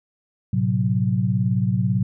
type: chord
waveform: sine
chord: F# diminished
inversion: first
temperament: equal with one note detuned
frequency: 110 / 128.12 / 185 Hz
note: A2 / C3 / F#3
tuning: 0 / -36 / 0 cents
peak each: -22 dBFS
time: 0.53-2.03 s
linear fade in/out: 5 ms
effects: none